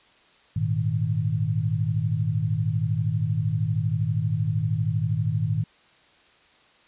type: chord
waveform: sine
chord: Ab suspended second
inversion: none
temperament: equal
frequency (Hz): 103.83 / 116.54 / 155.56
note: Ab2 / Bb2 / Eb3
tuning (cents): 0 / 0 / 0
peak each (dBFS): -26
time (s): 0.56-5.64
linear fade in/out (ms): 5
effects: white hiss -57 dBFS RMS until 6.87 s + resampled to 8000 Hz